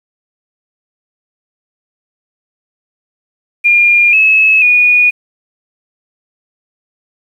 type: tone with pitch steps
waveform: sine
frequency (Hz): 2410 / 2587 / 2457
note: D7 / E7 / D#7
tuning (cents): +44 / -33 / -22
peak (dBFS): -5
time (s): 3.64-5.11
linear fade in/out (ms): 20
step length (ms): 490
effects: 7-bit